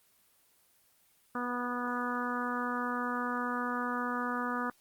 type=harmonic tone; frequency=245 Hz; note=B3; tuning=14 cents flat; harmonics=1 / 2 / 3 / 4 / 5 / 6 / 7; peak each=-36 / -41 / -43 / -39 / -36 / -39 / -44 dBFS; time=1.35-4.7 s; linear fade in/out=2 ms; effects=white hiss -67 dBFS RMS until 4.8 s + Opus 24 kbps